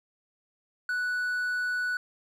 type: tone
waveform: triangle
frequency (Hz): 1480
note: F#6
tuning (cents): 0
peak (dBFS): -25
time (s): 0.89-1.97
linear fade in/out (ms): 2
effects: none